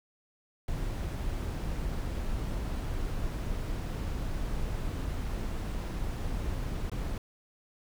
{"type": "noise with dropouts", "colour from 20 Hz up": "brown", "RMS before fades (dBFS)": -33, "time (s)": [0.68, 7.18], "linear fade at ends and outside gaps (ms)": 2, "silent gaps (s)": [6.898, 6.916], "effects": []}